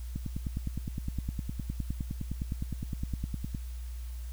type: click train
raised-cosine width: 5 ms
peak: -21 dBFS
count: 34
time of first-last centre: 0.16-3.548 s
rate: 9.74 Hz
effects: added 60 Hz sine -36 dBFS peak until 4.32 s + white hiss -56 dBFS RMS until 4.32 s